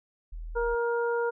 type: tone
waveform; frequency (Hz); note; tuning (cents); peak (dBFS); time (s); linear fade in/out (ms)
sine; 40.65; E1; -23; -35; 0.32-0.75; 10
type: harmonic tone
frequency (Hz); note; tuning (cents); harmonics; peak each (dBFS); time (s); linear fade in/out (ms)
471.1; A#4; +18; 1 / 2 / 3; -26 / -33 / -34; 0.55-1.31; 20
effects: none